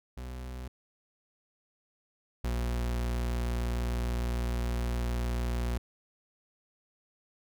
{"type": "tone pair in turn", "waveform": "40% pulse", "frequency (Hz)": [62.3, 59.55], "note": ["B1", "A#1"], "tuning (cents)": [16, 38], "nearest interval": "minor second", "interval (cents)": 78, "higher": "first", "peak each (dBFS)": [-37, -28], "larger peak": "second", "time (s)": [[0.17, 0.68], [2.44, 5.78]], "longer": "second", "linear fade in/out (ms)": 5, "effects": []}